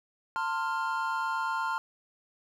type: chord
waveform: triangle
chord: F major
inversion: first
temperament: equal with one note detuned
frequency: 898 / 1046.5 / 1396.9 Hz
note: A5 / C6 / F6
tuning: +35 / 0 / 0 cents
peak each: -31 dBFS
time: 0.36-1.78 s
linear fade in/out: 0 ms
effects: none